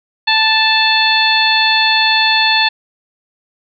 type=harmonic tone with a mistuned harmonic; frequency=880 Hz; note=A5; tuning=in tune; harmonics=1 / 2 / 3 / 4 / 5; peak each=-16 / -16 / -16 / -16 / -16 dBFS; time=0.27-2.69 s; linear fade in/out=10 ms; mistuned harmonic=5; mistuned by=-23 cents; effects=none